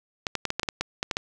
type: clicks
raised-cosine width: 0.2 ms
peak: -9 dBFS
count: 11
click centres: 0.268 / 0.353 / 0.453 / 0.504 / 0.596 / 0.632 / 0.688 / 0.81 / 1.029 / 1.112 / 1.169 s
effects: none